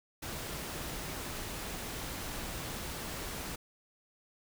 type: noise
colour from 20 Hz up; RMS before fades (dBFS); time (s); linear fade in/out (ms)
pink; -40; 0.22-3.56; 10
effects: none